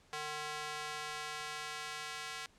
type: tone with high-pass filter sweep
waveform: square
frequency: 151.4 Hz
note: D#3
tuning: 47 cents flat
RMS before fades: -42 dBFS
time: 0.13-2.46 s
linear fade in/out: 0 ms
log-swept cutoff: 820 to 1500 Hz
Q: 0.75
effects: pink hiss -66 dBFS RMS until 2.58 s + low-pass 8000 Hz 12 dB/octave